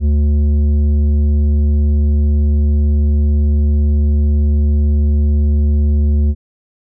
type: tone with tanh clipping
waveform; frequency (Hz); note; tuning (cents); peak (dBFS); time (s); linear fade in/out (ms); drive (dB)
triangle; 73.5; D2; +2; -11; 0-6.35; 50; 13
effects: none